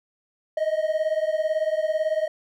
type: beating tone pair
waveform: triangle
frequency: 619 / 637 Hz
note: D#5 / D#5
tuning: -9 / +41 cents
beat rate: 18 Hz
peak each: -22 / -23 dBFS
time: 0.57-2.28 s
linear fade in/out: 5 ms
effects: none